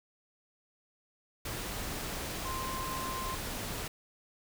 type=tone in noise; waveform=sine; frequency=1046.5 Hz; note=C6; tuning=in tune; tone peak=-37 dBFS; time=2.45-3.35 s; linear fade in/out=5 ms; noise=pink; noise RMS=-38 dBFS; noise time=1.45-3.88 s; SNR=-2 dB; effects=none